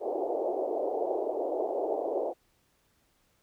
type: band-pass noise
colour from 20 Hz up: pink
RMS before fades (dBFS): -31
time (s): 0-2.34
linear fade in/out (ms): 50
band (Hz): 350 to 750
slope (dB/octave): 48
effects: pink hiss -70 dBFS RMS until 3.42 s